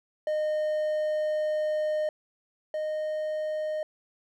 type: tone pair in turn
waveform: triangle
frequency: 613 / 616.6 Hz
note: D#5 / D#5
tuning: -26 / -16 cents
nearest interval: unison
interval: 10 cents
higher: second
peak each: -23 / -26 dBFS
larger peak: first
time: 0.27-2.09 / 2.74-3.83 s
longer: first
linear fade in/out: 2 ms
effects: none